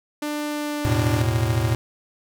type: tone with pitch glide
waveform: sawtooth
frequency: 297.2 to 295 Hz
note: D4 to D4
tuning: +21 to +8 cents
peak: -21 dBFS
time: 0.22-1.22 s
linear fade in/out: 5 ms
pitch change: -13 cents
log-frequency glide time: 0.48-0.85 s
type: chord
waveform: square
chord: E suspended fourth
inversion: none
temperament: just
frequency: 82.41 / 109.88 / 123.61 Hz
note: E2 / A2 / B2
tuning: 0 / -2 / +2 cents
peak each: -28 / -22 / -25 dBFS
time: 0.85-1.75 s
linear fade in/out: 0 ms
effects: none